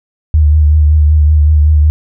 sine tone with vibrato, 75.8 Hz, D#2, 45 cents flat, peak -4 dBFS, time 0.34-1.9 s, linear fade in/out 0 ms, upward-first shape triangle, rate 5.3 Hz, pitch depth 48 cents each way, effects none

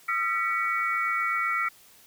sine tone cluster, 1249 / 1357 / 1948 / 2250 Hz, D#6 / E6 / B6 / C#7, +6 / +50 / -24 / +25 cents, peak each -34 / -28 / -30 / -29 dBFS, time 0.08-1.69 s, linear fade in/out 10 ms, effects white hiss -55 dBFS RMS until 2.06 s

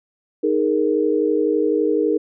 sine chord, D# suspended fourth, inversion none, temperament just, 311.1 / 414.8 / 466.7 Hz, D#4 / G#4 / A#4, 0 / -2 / +2 cents, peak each -20 dBFS, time 0.43-2.18 s, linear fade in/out 10 ms, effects none

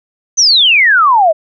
sine exponential sweep, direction down, 6272 to 606 Hz, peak -5 dBFS, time 0.37-1.33 s, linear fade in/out 20 ms, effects none

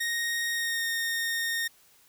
sawtooth tone with pitch glide, 1864.7 to 1843.3 Hz, A#6 to A#6, 0 to -20 cents, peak -24 dBFS, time 0-1.68 s, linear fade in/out 10 ms, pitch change -20 cents, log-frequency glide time 0.52-0.85 s, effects white hiss -60 dBFS RMS until 2.08 s

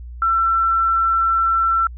sine tone, 1344 Hz, E6, 33 cents sharp, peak -14 dBFS, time 0.22-1.87 s, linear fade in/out 2 ms, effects added 60 Hz sine -31 dBFS peak until 1.97 s

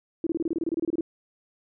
sine tone bursts, 330 Hz, E4, 2 cents sharp, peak -23 dBFS, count 15, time 0.24-1.009 s, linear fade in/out 2 ms, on 27 ms, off 26 ms, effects none

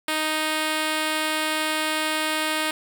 5% pulse tone, 311.1 Hz, D#4, in tune, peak -11 dBFS, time 0.08-2.71 s, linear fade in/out 2 ms, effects none

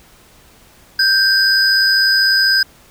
triangle tone pair together, 1568 / 4978 Hz, G6 / D#8, 0 / 0 cents, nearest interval octave + minor sixth, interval 2000 cents, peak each -11 dBFS, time 0.99-2.63 s, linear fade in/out 5 ms, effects tanh soft clip ceiling -3 dBFS + pink hiss -47 dBFS RMS until 2.9 s

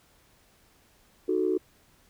sine chord, D# diminished, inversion none, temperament equal, 311.1 / 370 / 440 Hz, D#4 / F#4 / A4, 0 / 0 / 0 cents, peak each -29 / -25 / -29 dBFS, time 1.28-1.58 s, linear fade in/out 10 ms, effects tanh soft clip ceiling -14 dBFS + pink hiss -62 dBFS RMS until 2.09 s

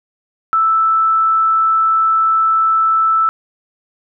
sine tone, 1318.5 Hz, E6, in tune, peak -10 dBFS, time 0.53-3.29 s, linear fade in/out 0 ms, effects none

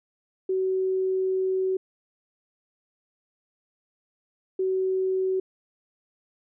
sine tone bursts at uneven times, 376.9 Hz, F#4, 32 cents sharp, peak -22 dBFS, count 2, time 0.49-1.77 / 4.59-5.4 s, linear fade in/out 5 ms, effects none

